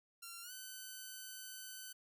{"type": "tone with pitch glide", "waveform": "5% pulse", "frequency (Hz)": [1374, 1515.8], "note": ["F6", "F#6"], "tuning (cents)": [-29, 41], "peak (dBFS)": -37, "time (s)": [0.22, 1.93], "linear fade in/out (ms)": 10, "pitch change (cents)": 170, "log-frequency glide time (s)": [0.42, 0.52], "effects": []}